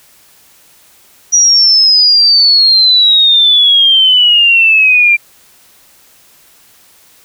sine exponential sweep, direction down, 5830 to 2363 Hz, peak -4 dBFS, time 1.32-5.17 s, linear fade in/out 20 ms, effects white hiss -45 dBFS RMS until 7.24 s

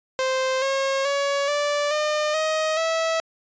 sawtooth tone with pitch steps, 522 / 541.7 / 562.1 / 583.2 / 605.2 / 628 / 651.6 Hz, C5 / C#5 / C#5 / D5 / D#5 / D#5 / E5, -4 / -40 / +24 / -12 / -48 / +16 / -20 cents, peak -17 dBFS, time 0.19-3.2 s, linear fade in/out 0 ms, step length 430 ms, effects resampled to 16000 Hz

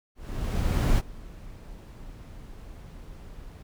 brown noise with ADSR envelope, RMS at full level -20 dBFS, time 0.15-3.63 s, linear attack 830 ms, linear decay 35 ms, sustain -23 dB, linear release 10 ms, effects none

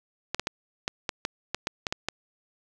clicks, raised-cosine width 0.2 ms, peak -10 dBFS, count 11, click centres 0.346 / 0.396 / 0.471 / 0.879 / 1.092 / 1.251 / 1.546 / 1.671 / 1.868 / 1.925 / 2.086 s, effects none

